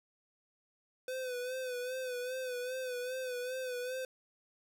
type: tone with vibrato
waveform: square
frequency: 505 Hz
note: B4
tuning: 39 cents sharp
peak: -37 dBFS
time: 1.08-4.05 s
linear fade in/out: 2 ms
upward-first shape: sine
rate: 2.5 Hz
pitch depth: 52 cents each way
effects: none